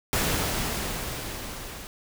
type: noise with level ramp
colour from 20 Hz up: pink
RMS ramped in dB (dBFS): -24 to -40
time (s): 0.13-1.87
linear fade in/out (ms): 0
effects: none